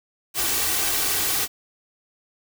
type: noise with comb filter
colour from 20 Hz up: white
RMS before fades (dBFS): -23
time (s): 0.34-1.48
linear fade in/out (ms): 50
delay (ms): 2.6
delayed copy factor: +0.55
effects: none